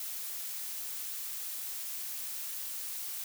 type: noise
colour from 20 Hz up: blue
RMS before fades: -39 dBFS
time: 0-3.24 s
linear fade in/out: 2 ms
effects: none